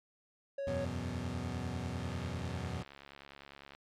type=tone; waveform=triangle; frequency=554.4 Hz; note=C#5; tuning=in tune; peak=-33 dBFS; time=0.58-0.85 s; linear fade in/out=5 ms
type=chord; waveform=25% pulse; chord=E suspended second; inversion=none; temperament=equal; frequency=82.41 / 92.5 / 123.47 Hz; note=E2 / F#2 / B2; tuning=0 / 0 / 0 cents; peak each=-37 dBFS; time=0.67-2.83 s; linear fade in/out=5 ms
type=click train; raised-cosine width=0.3 ms; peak=-34 dBFS; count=124; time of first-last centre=1.99-3.75 s; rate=69.9 Hz
effects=low-pass 8000 Hz 12 dB/octave + MP3 96 kbps